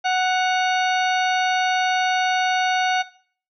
harmonic tone with a mistuned harmonic, 740 Hz, F#5, in tune, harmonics 1 / 2 / 3 / 4 / 5 / 6 / 8, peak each -19 / -25 / -29 / -31 / -33 / -35 / -37 dBFS, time 0.04-3.03 s, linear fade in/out 20 ms, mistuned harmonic 4, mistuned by -68 cents, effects noise-tail reverb RT60 0.5 s tail -18 dB re dry

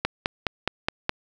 click train, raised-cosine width 0.3 ms, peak -6 dBFS, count 6, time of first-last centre 0.05-1.094 s, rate 4.79 Hz, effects none

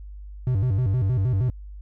triangle tone with vibrato, 110.6 Hz, A2, 9 cents sharp, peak -17 dBFS, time 0.47-1.5 s, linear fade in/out 0 ms, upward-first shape square, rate 6.4 Hz, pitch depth 240 cents each way, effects added 50 Hz sine -36 dBFS peak until 1.81 s

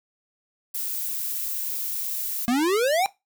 violet noise, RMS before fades -29 dBFS, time 0.74-2.46 s, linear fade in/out 10 ms
square exponential sweep, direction up, 230.7 to 809 Hz, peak -20 dBFS, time 2.48-3.06 s, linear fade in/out 0 ms
effects noise-tail reverb RT60 0.2 s tail -18 dB re dry

